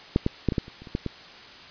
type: clicks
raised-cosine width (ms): 3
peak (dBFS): -6 / -9 / -8 / -14 / -10 / -29 / -30 / -29 / -12 / -15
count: 10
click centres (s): 0.161 / 0.264 / 0.487 / 0.522 / 0.582 / 0.681 / 0.82 / 0.872 / 0.951 / 1.063
effects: white hiss -45 dBFS RMS until 1.7 s + resampled to 11025 Hz